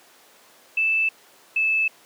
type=tone pair in turn; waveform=sine; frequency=2637 / 2619 Hz; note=E7 / E7; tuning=0 / -12 cents; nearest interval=unison; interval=12 cents; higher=first; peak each=-18 dBFS; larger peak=neither; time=0.77-1.09 / 1.56-1.88 s; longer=neither; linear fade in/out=5 ms; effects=pink hiss -52 dBFS RMS until 2.05 s + high-pass 400 Hz 12 dB/octave